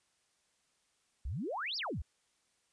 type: exponential two-way sweep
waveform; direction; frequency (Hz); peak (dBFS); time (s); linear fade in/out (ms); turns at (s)
sine; up then down; 51.91 to 5620 to 51.91; -35; 1.25-2.02; 5; 1.77
effects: white hiss -75 dBFS RMS until 2.72 s + resampled to 22050 Hz